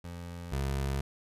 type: tone pair in turn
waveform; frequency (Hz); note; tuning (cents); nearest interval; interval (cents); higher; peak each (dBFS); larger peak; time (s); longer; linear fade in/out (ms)
25% pulse; 86.4 / 68.26; F2 / C#2; -18 / -26; major third; 408; first; -36 / -26; second; 0.04-0.52 / 0.52-1.01; second; 5
effects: resampled to 32000 Hz